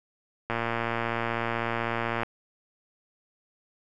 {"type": "click train", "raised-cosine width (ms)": 0.5, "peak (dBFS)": -13, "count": 202, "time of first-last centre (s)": [0.5, 2.233], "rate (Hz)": 116, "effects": []}